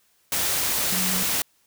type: tone in noise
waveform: sine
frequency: 185 Hz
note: F#3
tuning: in tune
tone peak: -29 dBFS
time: 0.92-1.23 s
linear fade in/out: 2 ms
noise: white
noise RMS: -24 dBFS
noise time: 0.32-1.42 s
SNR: -8 dB
effects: white hiss -64 dBFS RMS until 1.66 s